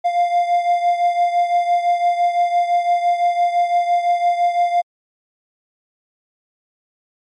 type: beating tone pair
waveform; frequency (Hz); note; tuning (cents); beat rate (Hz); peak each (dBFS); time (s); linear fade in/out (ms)
triangle; 698.5 / 704.4; F5 / F5; 0 / +15; 5.9; -13 / -19; 0.04-4.82; 20
effects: MP3 48 kbps